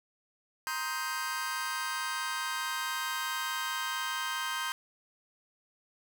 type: chord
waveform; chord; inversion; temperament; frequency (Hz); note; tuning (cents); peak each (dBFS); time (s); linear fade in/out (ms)
sawtooth; C minor seventh; third; just; 941.9 / 1046.5 / 1255.8 / 1569.8; Bb5 / C6 / Eb6 / G6; +18 / 0 / +16 / +2; -36 / -34 / -36 / -32; 0.67-4.72; 0
effects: none